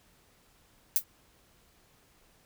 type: noise with exponential decay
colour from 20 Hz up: violet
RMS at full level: -19 dBFS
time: 0.96-1.04 s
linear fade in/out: 1 ms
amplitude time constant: 16 ms
effects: pink hiss -64 dBFS RMS until 2.45 s